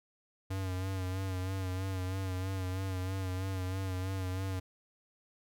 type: tone with vibrato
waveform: square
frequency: 94 Hz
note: F#2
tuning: 28 cents sharp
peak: -34 dBFS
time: 0.5-4.6 s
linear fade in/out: 10 ms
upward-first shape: sine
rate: 3.1 Hz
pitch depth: 42 cents each way
effects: none